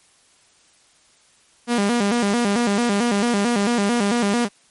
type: tone with vibrato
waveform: sawtooth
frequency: 219.5 Hz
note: A3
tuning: 4 cents flat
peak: -13 dBFS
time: 1.67-4.49 s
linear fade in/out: 50 ms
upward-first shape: square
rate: 4.5 Hz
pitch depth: 150 cents each way
effects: white hiss -56 dBFS RMS until 4.7 s + MP3 48 kbps